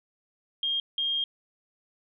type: tone bursts at uneven times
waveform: sine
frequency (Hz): 3223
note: G7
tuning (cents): +47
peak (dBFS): -25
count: 2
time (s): 0.63-0.8 / 0.98-1.24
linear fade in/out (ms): 2
effects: none